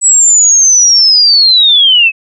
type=linear sweep; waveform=sine; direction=down; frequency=7902 to 2545 Hz; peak=-3 dBFS; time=0.01-2.12 s; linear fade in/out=50 ms; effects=none